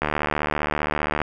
click train, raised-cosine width 0.5 ms, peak -7 dBFS, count 91, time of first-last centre 0.02-1.217 s, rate 75.2 Hz, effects none

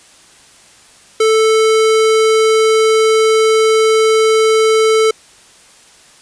square tone, 440 Hz, A4, in tune, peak -9 dBFS, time 1.2-5.11 s, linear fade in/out 5 ms, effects white hiss -44 dBFS RMS until 6.21 s + resampled to 22050 Hz

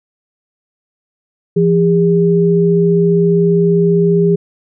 sine tone pair together, 170.11 / 404.6 Hz, F3 / G#4, -45 / -45 cents, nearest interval octave + minor third, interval 1500 cents, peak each -11 dBFS, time 1.56-4.36 s, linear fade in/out 10 ms, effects none

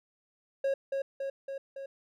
triangle tone with echo, 546 Hz, C#5, 26 cents flat, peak -24 dBFS, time 0.64-0.74 s, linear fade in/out 5 ms, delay 280 ms, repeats 4, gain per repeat -3 dB, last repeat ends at 1.86 s, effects none

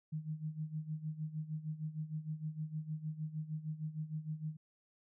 sine tone with tremolo, 155.2 Hz, D#3, 4 cents flat, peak -35 dBFS, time 0.12-4.57 s, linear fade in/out 10 ms, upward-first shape sine, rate 6.5 Hz, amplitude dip 80%, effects none

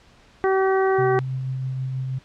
harmonic tone, 382.8 Hz, G4, 41 cents flat, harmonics 1 / 2 / 3 / 4 / 5, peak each -18 / -24 / -28 / -30 / -32 dBFS, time 0.44-1.19 s, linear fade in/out 0 ms
sine tone with tremolo, 130.81 Hz, C3, in tune, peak -23 dBFS, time 0.98-2.19 s, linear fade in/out 10 ms, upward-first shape triangle, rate 6.2 Hz, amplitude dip 25%
effects pink hiss -53 dBFS RMS until 2.24 s + low-pass 5000 Hz 12 dB/octave

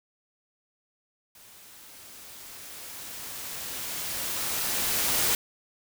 white noise with level ramp, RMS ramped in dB -52 to -24 dBFS, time 1.35-5.35 s, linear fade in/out 2 ms, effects none

